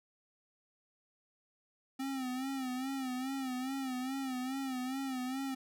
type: tone with vibrato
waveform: square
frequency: 261.6 Hz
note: C4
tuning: in tune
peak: -36 dBFS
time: 1.99-5.55 s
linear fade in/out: 10 ms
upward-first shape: sine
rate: 2.4 Hz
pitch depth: 72 cents each way
effects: none